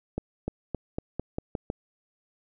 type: accelerating click train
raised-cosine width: 2 ms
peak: -16 dBFS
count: 8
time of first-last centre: 0.18-1.701 s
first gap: 300 ms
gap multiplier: 0.89
effects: none